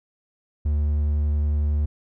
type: tone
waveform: triangle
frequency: 74.1 Hz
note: D2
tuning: 16 cents sharp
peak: -17 dBFS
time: 0.65-1.86 s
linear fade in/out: 10 ms
effects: none